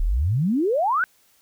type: exponential sweep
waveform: sine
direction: up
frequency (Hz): 33.2 to 1568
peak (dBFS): -18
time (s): 0-1.04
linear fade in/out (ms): 0
effects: white hiss -60 dBFS RMS until 1.41 s